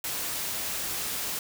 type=noise; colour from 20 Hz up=white; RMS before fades=-32 dBFS; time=0.04-1.39 s; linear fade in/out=2 ms; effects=none